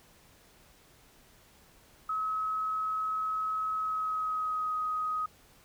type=tone with pitch glide; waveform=sine; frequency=1282 to 1255.6 Hz; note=E6 to D#6; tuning=-49 to +15 cents; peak=-29 dBFS; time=2.09-5.26 s; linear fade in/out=5 ms; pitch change=-36 cents; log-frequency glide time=3.76-4.75 s; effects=pink hiss -60 dBFS RMS until 5.64 s